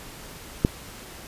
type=click; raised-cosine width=3 ms; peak=-4 dBFS; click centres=0.649 s; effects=pink hiss -42 dBFS RMS until 1.27 s + resampled to 32000 Hz